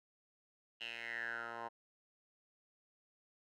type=tone with band-pass filter sweep; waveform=10% pulse; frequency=116.54 Hz; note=A#2; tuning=in tune; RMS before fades=-44 dBFS; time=0.8-1.69 s; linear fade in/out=20 ms; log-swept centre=2900 to 980 Hz; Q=7.6; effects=none